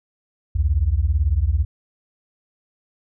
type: beating tone pair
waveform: sine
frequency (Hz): 64.5 / 82.5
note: C2 / E2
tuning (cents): -24 / +2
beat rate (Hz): 18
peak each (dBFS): -18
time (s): 0.55-1.65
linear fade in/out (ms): 10
effects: tanh soft clip ceiling -8 dBFS